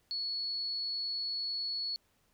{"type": "tone", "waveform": "sine", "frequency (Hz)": 4391, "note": "C#8", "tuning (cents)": -17, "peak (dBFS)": -33, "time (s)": [0.11, 1.96], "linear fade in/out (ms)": 0, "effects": ["pink hiss -72 dBFS RMS until 2.33 s"]}